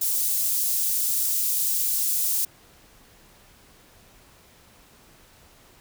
white high-pass noise, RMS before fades -24 dBFS, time 0.01-2.45 s, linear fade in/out 5 ms, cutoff 7300 Hz, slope 12 dB/octave, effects pink hiss -54 dBFS RMS until 5.8 s

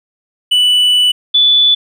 triangle / sine tone pair in turn, 2970 / 3470 Hz, F#7 / A7, +6 / -25 cents, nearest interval minor third, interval 269 cents, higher second, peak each -6 dBFS, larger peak neither, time 0.51-1.12 / 1.34-1.75 s, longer first, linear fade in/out 10 ms, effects none

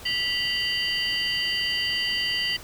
sine tone cluster, 1966 / 2819 / 3051 / 4643 Hz, B6 / F7 / G7 / D8, -8 / +16 / -48 / -21 cents, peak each -28 dBFS, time 0.05-2.57 s, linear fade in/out 10 ms, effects tanh soft clip ceiling -17 dBFS + pink hiss -43 dBFS RMS until 2.63 s

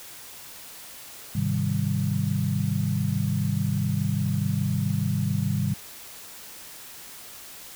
sine chord, Ab major seventh, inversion none, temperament equal, 103.83 / 130.81 / 155.56 / 196 Hz, Ab2 / C3 / Eb3 / G3, 0 / 0 / 0 / 0 cents, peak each -28 dBFS, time 1.35-5.74 s, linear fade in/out 5 ms, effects white hiss -43 dBFS RMS until 7.75 s

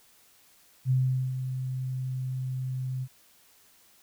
sine tone with ADSR envelope, 129.4 Hz, C3, 19 cents flat, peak -20 dBFS, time 0.85-3.08 s, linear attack 55 ms, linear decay 420 ms, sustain -9 dB, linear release 54 ms, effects white hiss -60 dBFS RMS until 4.02 s

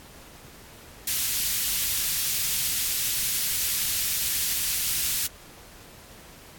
white band-stop noise, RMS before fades -26 dBFS, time 1.07-5.27 s, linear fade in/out 5 ms, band 110 to 2300 Hz, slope 12 dB/octave, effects pink hiss -48 dBFS RMS until 6.58 s + AAC 64 kbps

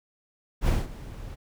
brown noise with ADSR envelope, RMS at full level -21 dBFS, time 0.61-1.36 s, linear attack 67 ms, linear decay 190 ms, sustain -18 dB, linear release 24 ms, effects none

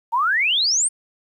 sine exponential sweep, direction up, 880 to 9150 Hz, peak -16 dBFS, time 0.12-0.89 s, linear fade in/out 20 ms, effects 9-bit

